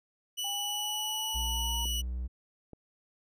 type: tone with pitch glide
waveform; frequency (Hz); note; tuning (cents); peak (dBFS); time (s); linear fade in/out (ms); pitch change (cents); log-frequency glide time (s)
sawtooth; 2960 to 2943; F#7 to F#7; 0 to -10; -29; 0.37-2.02; 20; -10; 0.49-1.24
type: linear sweep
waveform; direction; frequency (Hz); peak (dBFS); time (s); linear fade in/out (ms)
sine; up; 802 to 930; -39; 0.44-1.85; 5
type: tone with vibrato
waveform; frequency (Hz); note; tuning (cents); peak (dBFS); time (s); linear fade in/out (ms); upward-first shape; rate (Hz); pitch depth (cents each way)
triangle; 61.74; B1; 0; -30; 1.34-2.28; 20; triangle; 6.2; 9
type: clicks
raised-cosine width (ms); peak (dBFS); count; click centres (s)
2; -33; 2; 1.856 / 2.733
effects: none